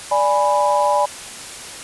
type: chord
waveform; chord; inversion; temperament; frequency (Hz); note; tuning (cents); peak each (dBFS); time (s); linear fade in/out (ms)
sine; G# diminished; second; equal; 587.3 / 830.6 / 987.8; D5 / G#5 / B5; 0 / 0 / 0; -18; 0.11-1.06; 10
effects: white hiss -33 dBFS RMS until 1.83 s + resampled to 24000 Hz